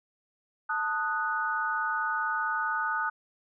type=chord; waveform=sine; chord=D# diminished; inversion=second; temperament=equal with one note detuned; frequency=884.6 / 1244.5 / 1480 Hz; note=A5 / D#6 / F#6; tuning=+9 / 0 / 0 cents; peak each=-33 / -31 / -30 dBFS; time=0.69-3.1 s; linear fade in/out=10 ms; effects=none